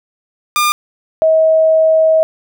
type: tone pair in turn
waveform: sawtooth / sine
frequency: 1205 / 638.3 Hz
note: D6 / D#5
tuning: +44 / +44 cents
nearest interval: major seventh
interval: 1100 cents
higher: first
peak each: -7 dBFS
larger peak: neither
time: 0.56-0.72 / 1.22-2.23 s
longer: second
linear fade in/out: 0 ms
effects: none